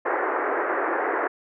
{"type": "band-pass noise", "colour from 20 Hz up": "pink", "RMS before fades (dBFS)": -25, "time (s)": [0.05, 1.28], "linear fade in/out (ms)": 10, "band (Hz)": [330, 1900], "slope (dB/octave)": 48, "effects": []}